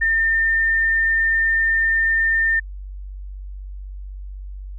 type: tone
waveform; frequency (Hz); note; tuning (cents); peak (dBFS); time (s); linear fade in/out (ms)
sine; 1807; A6; +46; -15; 0.01-2.6; 10
effects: added 48 Hz sine -30 dBFS peak until 4.78 s